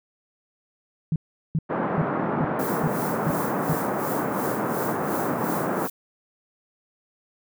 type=tone bursts; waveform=sine; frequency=158.2 Hz; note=D#3; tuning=29 cents sharp; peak=-19 dBFS; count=7; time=1.12-3.733 s; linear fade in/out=2 ms; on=39 ms; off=390 ms
type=band-pass noise; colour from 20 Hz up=pink; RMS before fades=-26 dBFS; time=1.69-5.88 s; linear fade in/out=20 ms; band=160 to 1400 Hz; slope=24 dB/octave
type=noise with tremolo; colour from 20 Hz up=violet; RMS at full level=-34 dBFS; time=2.59-5.9 s; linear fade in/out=5 ms; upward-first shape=sine; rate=2.8 Hz; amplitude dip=70%
effects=none